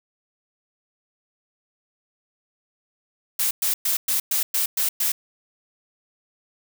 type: noise bursts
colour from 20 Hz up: blue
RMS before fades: -22 dBFS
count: 8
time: 3.39-5.12 s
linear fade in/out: 5 ms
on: 120 ms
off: 110 ms
effects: none